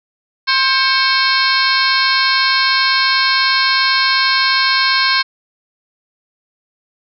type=harmonic tone with a mistuned harmonic; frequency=529 Hz; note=C5; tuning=19 cents sharp; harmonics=2 / 3 / 4 / 5 / 6 / 7 / 8 / 9 / 10; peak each=-18 / -17 / -19 / -26 / -26 / -24 / -17 / -25 / -22 dBFS; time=0.47-5.23 s; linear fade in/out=20 ms; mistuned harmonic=4; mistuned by=+82 cents; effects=none